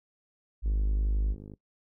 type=tone; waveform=sine; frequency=51.9 Hz; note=G#1; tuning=in tune; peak=-24 dBFS; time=0.62-1.36 s; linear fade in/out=50 ms
type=click train; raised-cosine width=3 ms; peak=-32 dBFS; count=46; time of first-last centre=0.66-1.537 s; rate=51.3 Hz
effects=noise-tail reverb RT60 0.1 s tail -20 dB re dry